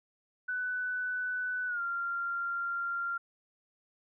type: tone with pitch glide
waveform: sine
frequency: 1495 to 1386.9 Hz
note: F#6 to F6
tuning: +17 to -12 cents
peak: -31 dBFS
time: 0.48-3.18 s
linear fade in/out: 10 ms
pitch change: -129 cents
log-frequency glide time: 1.67-1.81 s
effects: none